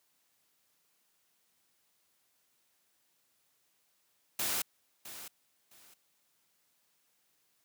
white noise with echo, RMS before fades -33 dBFS, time 4.39-4.62 s, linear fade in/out 5 ms, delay 660 ms, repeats 2, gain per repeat -13 dB, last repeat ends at 5.94 s, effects white hiss -74 dBFS RMS until 7.64 s + high-pass 100 Hz 12 dB/octave

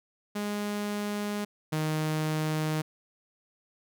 sawtooth tone pair in turn, 206.7 / 155.39 Hz, G#3 / D#3, -8 / -2 cents, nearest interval perfect fourth, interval 494 cents, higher first, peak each -26 / -23 dBFS, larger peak second, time 0.35-1.45 / 1.72-2.82 s, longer neither, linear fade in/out 10 ms, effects none

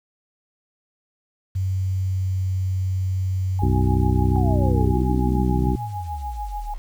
sine tone with pitch glide, 94.4 to 93.69 Hz, F#2 to F#2, +35 to +22 cents, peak -20 dBFS, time 1.55-4.94 s, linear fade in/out 10 ms, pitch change -13 cents, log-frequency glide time 1.73-2.47 s
sine tone with tremolo, 830.6 Hz, G#5, in tune, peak -27 dBFS, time 3.59-6.74 s, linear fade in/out 2 ms, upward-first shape sine, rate 6.8 Hz, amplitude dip 80%
harmonic tone, 62.9 Hz, B1, 32 cents sharp, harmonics 1 / 2 / 3 / 4 / 5 / 6, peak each -21 / -24 / -26 / -27 / -28 / -29 dBFS, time 3.62-5.76 s, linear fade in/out 5 ms
sine exponential sweep, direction down, 789 to 33.04 Hz, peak -28 dBFS, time 4.36-6.78 s, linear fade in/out 0 ms
effects 8-bit

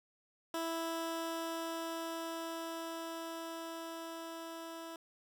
15% pulse tone with level ramp, 329.6 Hz, E4, in tune, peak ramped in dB -29 to -38 dBFS, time 0.54-4.96 s, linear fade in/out 2 ms, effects none

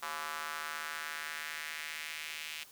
square tone with high-pass filter sweep, 77.4 Hz, D#2, 9 cents flat, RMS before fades -41 dBFS, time 0.02-2.64 s, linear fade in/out 10 ms, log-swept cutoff 1100 to 2600 Hz, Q 2.2, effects white hiss -57 dBFS RMS until 2.71 s

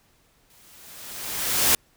white noise with exponential growth, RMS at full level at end -17 dBFS, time 0.5-1.75 s, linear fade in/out 2 ms, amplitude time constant 270 ms, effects pink hiss -62 dBFS RMS until 1.96 s

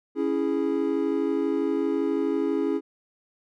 triangle chord, C# minor, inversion none, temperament equal, 277.2 / 329.6 / 415.3 Hz, C#4 / E4 / G#4, 0 / 0 / 0 cents, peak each -25 dBFS, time 0.15-2.81 s, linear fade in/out 50 ms, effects none

